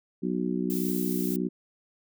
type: harmonic tone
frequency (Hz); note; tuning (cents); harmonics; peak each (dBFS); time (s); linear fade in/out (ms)
61.74; B1; 0; 3 / 4 / 5 / 6; -30 / -31 / -32 / -33; 0.22-1.49; 20
type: noise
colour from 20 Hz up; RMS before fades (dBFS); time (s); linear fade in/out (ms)
violet; -36; 0.7-1.36; 0
effects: none